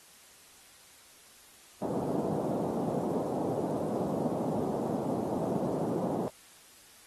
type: band-pass noise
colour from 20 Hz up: pink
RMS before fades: -32 dBFS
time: 1.82-6.28 s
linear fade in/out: 0 ms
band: 160 to 740 Hz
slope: 24 dB/octave
effects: white hiss -56 dBFS RMS until 7.06 s + AAC 32 kbps